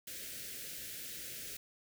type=band-stop noise; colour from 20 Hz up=white; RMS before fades=-45 dBFS; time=0.07-1.57 s; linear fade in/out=5 ms; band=600 to 1500 Hz; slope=48 dB/octave; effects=none